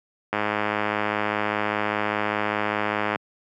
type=click train; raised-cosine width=0.5 ms; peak=-8 dBFS; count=298; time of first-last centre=0.33-3.159 s; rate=105 Hz; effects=high-pass 150 Hz 12 dB/octave